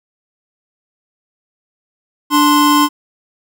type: tone pair together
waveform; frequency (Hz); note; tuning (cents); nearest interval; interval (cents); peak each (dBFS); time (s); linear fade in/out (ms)
square; 293.7 / 1046.5; D4 / C6; 0 / 0; octave + minor seventh; 2200; -12; 2.3-2.89; 50
effects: none